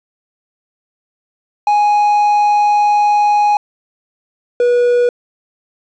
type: tone pair in turn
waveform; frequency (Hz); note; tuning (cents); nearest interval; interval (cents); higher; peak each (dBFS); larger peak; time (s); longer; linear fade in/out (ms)
triangle; 830.6 / 485.7; G#5 / B4; 0 / -29; major sixth; 929; first; -7; neither; 1.67-3.57 / 4.6-5.09; first; 2
effects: resampled to 16000 Hz + 7-bit